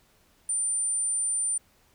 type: tone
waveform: sine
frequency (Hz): 9120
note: C#9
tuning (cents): +48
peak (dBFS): -23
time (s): 0.49-1.58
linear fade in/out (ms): 5
effects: tanh soft clip ceiling -22 dBFS + pink hiss -63 dBFS RMS until 1.94 s